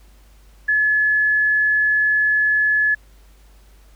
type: tone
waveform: sine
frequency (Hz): 1711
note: A6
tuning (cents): -49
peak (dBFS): -14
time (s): 0.68-2.95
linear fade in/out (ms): 10
effects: added 50 Hz sine -46 dBFS peak until 3.95 s + pink hiss -56 dBFS RMS until 3.95 s